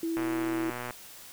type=tone with vibrato; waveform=sine; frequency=329.6 Hz; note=E4; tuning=in tune; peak=-28 dBFS; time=0.03-0.7 s; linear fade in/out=2 ms; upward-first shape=sine; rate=17 Hz; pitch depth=9 cents each way
type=click train; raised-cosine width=0.5 ms; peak=-21 dBFS; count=91; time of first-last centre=0.17-0.908 s; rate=122 Hz
effects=white hiss -48 dBFS RMS until 1.32 s